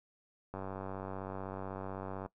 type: click train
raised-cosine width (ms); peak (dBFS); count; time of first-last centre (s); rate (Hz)
1; -27; 166; 0.54-2.261; 95.9
effects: noise-tail reverb RT60 0.1 s tail -19 dB re dry